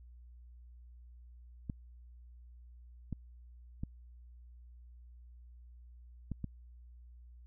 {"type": "clicks", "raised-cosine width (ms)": 5, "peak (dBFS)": -25, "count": 5, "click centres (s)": [1.698, 3.127, 3.835, 6.317, 6.443], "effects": ["added 60 Hz sine -52 dBFS peak until 7.46 s"]}